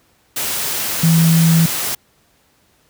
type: tone in noise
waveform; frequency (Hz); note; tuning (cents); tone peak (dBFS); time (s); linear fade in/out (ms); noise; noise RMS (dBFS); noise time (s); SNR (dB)
sine; 164.5; E3; -3; -9; 1.03-1.66; 5; white; -21; 0.36-1.95; +9
effects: pink hiss -57 dBFS RMS until 2.89 s + high-pass 60 Hz 12 dB/octave